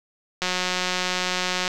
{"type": "click train", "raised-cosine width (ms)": 0.2, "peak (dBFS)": -7, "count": 230, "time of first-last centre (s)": [0.42, 1.678], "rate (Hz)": 182, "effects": []}